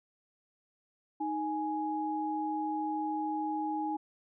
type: tone pair together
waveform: sine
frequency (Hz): 311.1 / 833.2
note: D#4 / G#5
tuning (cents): 0 / +5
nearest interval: octave + perfect fourth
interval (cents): 1705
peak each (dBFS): -34 / -33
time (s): 1.2-3.97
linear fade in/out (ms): 10
effects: none